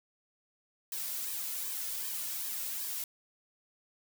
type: noise with flanger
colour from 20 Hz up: blue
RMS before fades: -37 dBFS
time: 0.92-3.04 s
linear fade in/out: 2 ms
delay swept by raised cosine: 1.4 to 2.6 ms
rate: 2.6 Hz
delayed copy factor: -1
effects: none